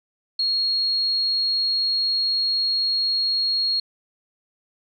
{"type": "tone", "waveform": "sine", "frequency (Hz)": 4291, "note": "C8", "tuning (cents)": 43, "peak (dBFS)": -19, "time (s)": [0.39, 3.8], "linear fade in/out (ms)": 5, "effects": []}